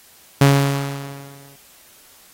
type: tone with exponential decay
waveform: sawtooth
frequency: 139.5 Hz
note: C#3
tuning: 11 cents sharp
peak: -4 dBFS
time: 0.41-1.56 s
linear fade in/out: 5 ms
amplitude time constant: 250 ms
effects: white hiss -49 dBFS RMS until 2.33 s + AAC 48 kbps